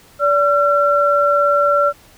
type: tone pair together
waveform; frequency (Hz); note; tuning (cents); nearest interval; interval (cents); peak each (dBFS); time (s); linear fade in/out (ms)
sine; 577 / 1358.5; D5 / F6; -31 / -48; octave + minor third; 1483; -14; 0.19-1.93; 50
effects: pink hiss -47 dBFS RMS until 2.17 s